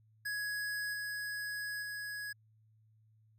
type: tone with level steps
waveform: square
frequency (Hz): 1671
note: G#6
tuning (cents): +10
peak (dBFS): -36 / -38 / -40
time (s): 0.25-2.33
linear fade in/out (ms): 10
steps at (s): 0.93 / 1.82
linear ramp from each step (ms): 10
effects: added 109 Hz sine -64 dBFS peak until 3.38 s